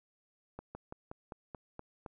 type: slowing click train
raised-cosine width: 1 ms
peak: -29 dBFS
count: 8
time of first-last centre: 0.59-2.062 s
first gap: 160 ms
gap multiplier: 1.09
effects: none